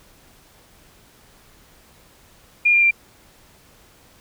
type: tone with pitch steps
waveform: sine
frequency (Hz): 2418 / 2394 / 2371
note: D7 / D7 / D7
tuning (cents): +50 / +33 / +16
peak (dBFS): -12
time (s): 2.65-2.911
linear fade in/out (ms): 10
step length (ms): 87
effects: pink hiss -52 dBFS RMS until 4.2 s